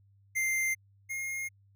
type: tone pair in turn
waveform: square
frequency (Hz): 2093 / 2139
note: C7 / C7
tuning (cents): 0 / +38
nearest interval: unison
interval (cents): 38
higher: second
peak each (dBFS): -28 / -34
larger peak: first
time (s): 0.35-0.75 / 1.09-1.49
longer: neither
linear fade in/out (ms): 20
effects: added 99 Hz sine -60 dBFS peak until 1.75 s